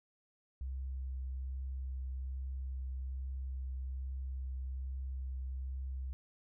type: tone with vibrato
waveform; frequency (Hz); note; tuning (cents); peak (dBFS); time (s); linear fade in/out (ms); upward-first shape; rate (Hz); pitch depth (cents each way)
sine; 65.41; C2; 0; -37; 0.61-6.13; 0; triangle; 1.2; 15
effects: none